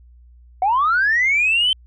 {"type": "linear sweep", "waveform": "sine", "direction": "up", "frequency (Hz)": [718, 3109], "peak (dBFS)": -13, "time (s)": [0.62, 1.73], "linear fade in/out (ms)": 2, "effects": ["tanh soft clip ceiling -10 dBFS", "added 60 Hz sine -44 dBFS peak until 1.86 s"]}